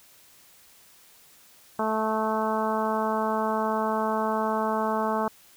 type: harmonic tone with a mistuned harmonic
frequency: 218.7 Hz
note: A3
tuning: 10 cents flat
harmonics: 1 / 2 / 3 / 4 / 5 / 6 / 7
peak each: -30 / -31 / -30 / -29 / -31 / -35 / -40 dBFS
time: 1.79-5.28 s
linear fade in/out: 2 ms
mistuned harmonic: 6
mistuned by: -15 cents
effects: white hiss -55 dBFS RMS until 5.56 s